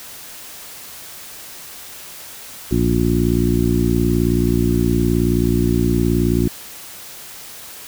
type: harmonic tone with a mistuned harmonic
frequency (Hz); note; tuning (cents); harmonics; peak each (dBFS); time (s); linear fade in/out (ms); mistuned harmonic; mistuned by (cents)
59; A#1; +22; 1 / 2 / 3 / 4 / 5 / 6; -21 / -21 / -21 / -21 / -21 / -21; 2.71-6.48; 5; 1; +94
effects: white hiss -36 dBFS RMS until 7.87 s